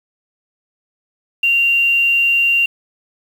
sine tone with quantisation, 2770 Hz, F7, 15 cents flat, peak -11 dBFS, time 1.43-2.66 s, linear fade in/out 5 ms, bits 6, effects none

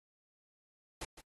pink noise with echo, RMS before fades -41 dBFS, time 1.01-1.05 s, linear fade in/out 5 ms, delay 160 ms, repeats 1, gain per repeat -12 dB, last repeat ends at 1.21 s, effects AAC 32 kbps

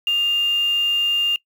sine tone with quantisation, 2806 Hz, F7, 8 cents sharp, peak -16 dBFS, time 0.07-1.36 s, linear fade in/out 2 ms, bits 6, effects noise-tail reverb RT60 0.1 s tail -22 dB re dry

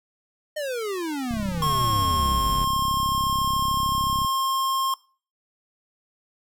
square exponential sweep, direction down, 622.3 to 42.32 Hz, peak -27 dBFS, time 0.56-2.65 s, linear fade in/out 10 ms
click train, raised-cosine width 5 ms, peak -20 dBFS, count 100, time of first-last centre 1.31-4.248 s, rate 33.7 Hz
square tone with pitch glide, 1083 to 1067.5 Hz, C#6 to C6, -41 to +34 cents, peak -22 dBFS, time 1.62-4.94 s, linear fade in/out 2 ms, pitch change -25 cents, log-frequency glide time 1.83-2.62 s
effects noise-tail reverb RT60 0.4 s tail -22 dB re dry

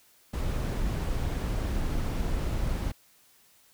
brown noise, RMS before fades -29 dBFS, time 0.33-2.92 s, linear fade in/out 10 ms, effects white hiss -61 dBFS RMS until 3.73 s

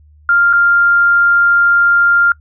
sine tone with dropouts, 1397 Hz, F6, in tune, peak -7 dBFS, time 0.29-2.32 s, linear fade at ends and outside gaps 2 ms, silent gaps 0.53-0.534 s, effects noise-tail reverb RT60 0.1 s tail -24 dB re dry + added 75 Hz sine -42 dBFS peak until 2.4 s

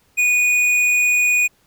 sine tone with hard clipping, 2466 Hz, D#7, 16 cents flat, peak -15 dBFS, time 0.17-1.48 s, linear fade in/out 20 ms, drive 9 dB, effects pink hiss -59 dBFS RMS until 1.66 s

